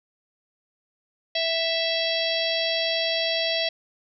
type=harmonic tone with a mistuned harmonic; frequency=659.3 Hz; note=E5; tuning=in tune; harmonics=1 / 3 / 4 / 5 / 6 / 7 / 8; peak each=-27 / -32 / -32 / -28 / -31 / -31 / -35 dBFS; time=1.35-3.69 s; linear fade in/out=5 ms; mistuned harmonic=8; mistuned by=+49 cents; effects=none